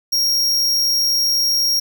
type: tone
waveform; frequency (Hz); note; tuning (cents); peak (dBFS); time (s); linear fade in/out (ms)
45% pulse; 5588; F8; 0; -15; 0.12-1.8; 10
effects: none